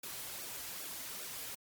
white noise with flanger, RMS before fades -44 dBFS, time 0.03-1.55 s, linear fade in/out 5 ms, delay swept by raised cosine 0.96 to 5.26 ms, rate 2.5 Hz, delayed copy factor -0.65, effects Opus 48 kbps

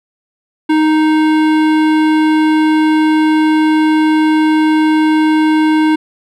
sine tone with hard clipping, 311.1 Hz, D#4, in tune, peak -10 dBFS, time 0.69-5.96 s, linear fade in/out 10 ms, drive 16 dB, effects none

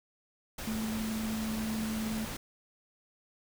sine tone in noise, 219.5 Hz, A3, 4 cents flat, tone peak -32 dBFS, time 0.67-2.25 s, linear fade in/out 5 ms, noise pink, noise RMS -40 dBFS, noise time 0.58-2.37 s, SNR +5 dB, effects none

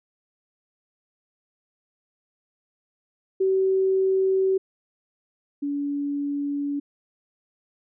sine tone pair in turn, 381.5 / 285.5 Hz, G4 / D4, -47 / -49 cents, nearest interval perfect fourth, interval 502 cents, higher first, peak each -18 / -24 dBFS, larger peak first, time 3.4-4.58 / 5.62-6.8 s, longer neither, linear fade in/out 10 ms, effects none

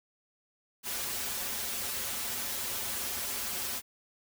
white noise with comb filter, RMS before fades -35 dBFS, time 0.83-3.82 s, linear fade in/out 50 ms, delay 6.4 ms, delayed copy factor -1, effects none

